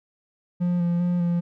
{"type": "tone with vibrato", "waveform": "triangle", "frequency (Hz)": 174.61, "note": "F3", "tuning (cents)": 0, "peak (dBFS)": -18, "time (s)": [0.6, 1.41], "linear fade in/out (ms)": 20, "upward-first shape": "square", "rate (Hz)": 2.5, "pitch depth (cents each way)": 18, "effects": []}